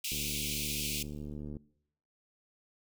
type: high-pass noise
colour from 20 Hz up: pink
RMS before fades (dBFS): -36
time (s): 0.04-1.03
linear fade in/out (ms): 5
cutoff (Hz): 2300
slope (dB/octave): 96
type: click train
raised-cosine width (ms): 3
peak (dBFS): -30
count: 108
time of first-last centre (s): 0.12-1.568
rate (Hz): 73.9
effects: noise-tail reverb RT60 0.7 s tail -21 dB re dry